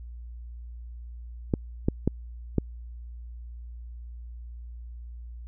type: clicks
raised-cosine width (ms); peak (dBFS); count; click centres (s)
3; -9; 4; 1.538 / 1.885 / 2.076 / 2.583
effects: added 59 Hz sine -38 dBFS peak until 5.47 s